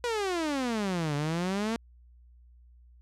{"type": "exponential two-way sweep", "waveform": "sawtooth", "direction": "down then up", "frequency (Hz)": [493.9, 142.2, 233.5], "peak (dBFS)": -24, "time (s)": [0.04, 1.76], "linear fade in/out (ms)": 0, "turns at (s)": 1.15, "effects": ["added 60 Hz sine -53 dBFS peak until 3.01 s", "low-pass 8000 Hz 12 dB/octave"]}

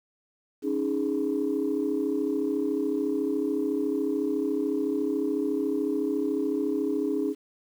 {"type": "chord", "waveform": "sine", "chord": "C# suspended second", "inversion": "none", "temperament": "equal", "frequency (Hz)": [277.2, 311.1, 415.3], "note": ["C#4", "D#4", "G#4"], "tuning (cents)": [0, 0, 0], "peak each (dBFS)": -28, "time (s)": [0.62, 7.35], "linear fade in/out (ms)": 50, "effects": ["tanh soft clip ceiling -17 dBFS", "9-bit"]}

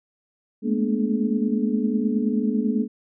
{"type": "tone cluster", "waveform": "sine", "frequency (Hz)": [211.1, 220.8, 239.5, 291.8, 426.9], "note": ["G#3", "A3", "A#3", "D4", "G#4"], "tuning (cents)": [29, 6, 47, -11, 48], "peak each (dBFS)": [-24, -27, -24, -29, -31], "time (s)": [0.62, 2.88], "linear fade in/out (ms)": 50, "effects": []}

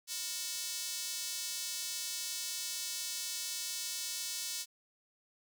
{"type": "tone with high-pass filter", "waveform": "square", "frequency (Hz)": 202.9, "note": "G#3", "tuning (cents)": -40, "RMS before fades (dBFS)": -39, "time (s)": [0.07, 4.66], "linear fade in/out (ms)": 50, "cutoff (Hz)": 5000, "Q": 1.2, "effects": []}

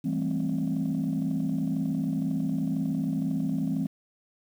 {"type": "chord", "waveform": "sine", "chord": "A minor seventh", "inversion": "second", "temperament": "just", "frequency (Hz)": [165, 198, 220, 264], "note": ["E3", "G3", "A3", "C4"], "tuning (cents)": [2, 18, 0, 16], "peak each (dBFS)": [-29, -31, -32, -28], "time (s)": [0.04, 3.87], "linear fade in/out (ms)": 10, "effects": ["tanh soft clip ceiling -20 dBFS", "9-bit"]}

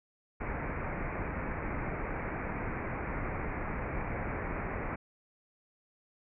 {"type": "low-pass noise", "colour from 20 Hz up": "pink", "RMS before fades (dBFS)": -36, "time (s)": [0.4, 4.96], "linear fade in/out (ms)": 10, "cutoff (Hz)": 2400, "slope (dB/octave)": 96, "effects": []}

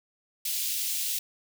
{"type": "high-pass noise", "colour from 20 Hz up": "white", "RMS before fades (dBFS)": -30, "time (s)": [0.45, 1.19], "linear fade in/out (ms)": 5, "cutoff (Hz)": 2700, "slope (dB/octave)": 24, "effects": []}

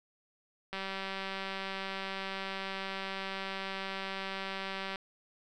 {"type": "click train", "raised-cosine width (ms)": 0.3, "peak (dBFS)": -22, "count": 817, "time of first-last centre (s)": [0.73, 4.958], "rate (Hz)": 193, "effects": []}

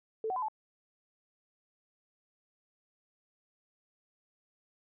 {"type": "tone with pitch steps", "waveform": "sine", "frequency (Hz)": [441.2, 749, 1011, 867], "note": ["A4", "F#5", "B5", "A5"], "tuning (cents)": [5, 21, 40, -26], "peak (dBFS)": -31, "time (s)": [0.24, 0.484], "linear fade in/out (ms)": 2, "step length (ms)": 61, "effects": []}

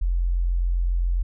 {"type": "tone", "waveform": "sine", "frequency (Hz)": 43.71, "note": "F1", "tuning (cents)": 2, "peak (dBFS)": -19, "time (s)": [0.01, 1.23], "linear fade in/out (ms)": 10, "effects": []}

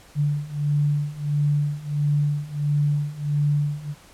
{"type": "beating tone pair", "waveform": "sine", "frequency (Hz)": [145.5, 147], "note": ["D3", "D3"], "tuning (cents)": [-16, 2], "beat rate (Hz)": 1.5, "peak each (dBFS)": [-24, -22], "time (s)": [0.15, 3.95], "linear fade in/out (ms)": 50, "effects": ["pink hiss -50 dBFS RMS until 4.13 s", "low-pass 12000 Hz 12 dB/octave"]}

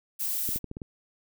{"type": "noise", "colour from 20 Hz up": "violet", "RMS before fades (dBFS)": -30, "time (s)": [0.19, 0.59], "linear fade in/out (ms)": 20}
{"type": "clicks", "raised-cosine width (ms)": 3, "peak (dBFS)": -24, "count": 6, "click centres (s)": [0.49, 0.56, 0.643, 0.714, 0.769, 0.818]}
{"effects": []}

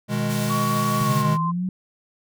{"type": "chord", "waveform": "square", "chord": "G# minor", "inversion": "first", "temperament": "equal", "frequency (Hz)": [123.47, 155.56, 207.7], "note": ["B2", "D#3", "G#3"], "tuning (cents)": [0, 0, 0], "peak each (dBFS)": [-27, -29, -25], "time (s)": [0.08, 1.38], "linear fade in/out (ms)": 50}
{"type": "high-pass noise", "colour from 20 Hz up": "pink", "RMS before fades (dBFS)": -35, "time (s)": [0.29, 1.23], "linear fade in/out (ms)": 20, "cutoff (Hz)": 3300, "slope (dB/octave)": 12}
{"type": "tone with pitch glide", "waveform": "sine", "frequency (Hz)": [1123, 1041.8], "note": ["C#6", "C6"], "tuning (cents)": [22, -8], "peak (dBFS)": -23, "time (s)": [0.49, 1.52], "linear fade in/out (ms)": 20, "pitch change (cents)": -130, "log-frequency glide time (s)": [1.02, 1.31]}
{"type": "linear sweep", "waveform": "sine", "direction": "up", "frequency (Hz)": [128.2, 187.5], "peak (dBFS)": -22, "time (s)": [1.01, 1.69], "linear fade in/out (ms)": 2}
{"effects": []}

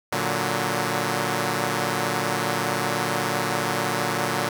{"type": "chord", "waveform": "5% pulse", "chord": "Bb augmented", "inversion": "none", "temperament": "equal", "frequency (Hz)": [116.54, 146.83, 185], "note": ["Bb2", "D3", "F#3"], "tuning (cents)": [0, 0, 0], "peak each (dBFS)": -16, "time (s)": [0.12, 4.49], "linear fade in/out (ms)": 5, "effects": []}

